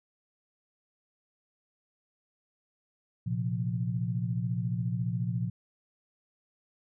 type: chord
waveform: sine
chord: Bb suspended second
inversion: none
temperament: equal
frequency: 116.54 / 130.81 / 174.61 Hz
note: Bb2 / C3 / F3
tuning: 0 / 0 / 0 cents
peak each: -31 / -34 / -33 dBFS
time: 3.26-5.5 s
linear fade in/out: 10 ms
effects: none